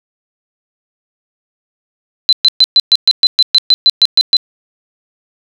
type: tone bursts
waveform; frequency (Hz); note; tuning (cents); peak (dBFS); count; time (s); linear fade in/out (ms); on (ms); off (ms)
sine; 4047; B7; +42; -3; 14; 2.29-4.368; 0; 37; 120
effects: none